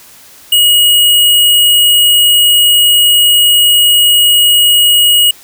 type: tone with sample-and-hold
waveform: sine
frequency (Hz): 2900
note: F#7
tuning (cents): -35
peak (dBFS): -4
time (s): 0.52-5.31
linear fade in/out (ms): 5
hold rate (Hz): 11025
effects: white hiss -38 dBFS RMS until 5.43 s